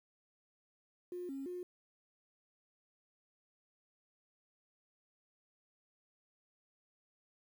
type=tone with pitch steps; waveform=triangle; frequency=356.9 / 272.2 / 358.5 Hz; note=F4 / C#4 / F4; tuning=+38 / -31 / +45 cents; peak=-36 dBFS; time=1.12-1.63 s; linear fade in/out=2 ms; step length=170 ms; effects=tanh soft clip ceiling -38 dBFS + 11-bit